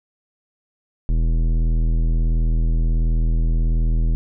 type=tone with tanh clipping; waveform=sine; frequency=40.71 Hz; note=E1; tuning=21 cents flat; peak=-17 dBFS; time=1.09-4.15 s; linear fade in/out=0 ms; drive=14 dB; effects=none